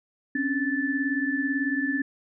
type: tone cluster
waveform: sine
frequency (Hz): 265.8 / 283.9 / 1752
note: C4 / C#4 / A6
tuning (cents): +27 / +41 / -8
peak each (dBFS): -28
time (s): 0.35-2.02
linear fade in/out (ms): 5
effects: none